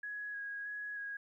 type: tone with vibrato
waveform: sine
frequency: 1661.2 Hz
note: G#6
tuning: in tune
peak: -39 dBFS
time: 0.03-1.17 s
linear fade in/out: 5 ms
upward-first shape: square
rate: 1.6 Hz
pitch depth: 14 cents each way
effects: 13-bit